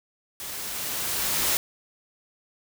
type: noise with level ramp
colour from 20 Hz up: white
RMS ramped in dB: -36 to -23 dBFS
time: 0.4-1.57 s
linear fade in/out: 0 ms
effects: none